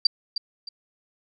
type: tone with echo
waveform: sine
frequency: 4699 Hz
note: D8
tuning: in tune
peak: -13 dBFS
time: 0.05-0.07 s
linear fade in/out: 5 ms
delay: 310 ms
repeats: 2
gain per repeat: -10 dB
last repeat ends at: 0.69 s
effects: none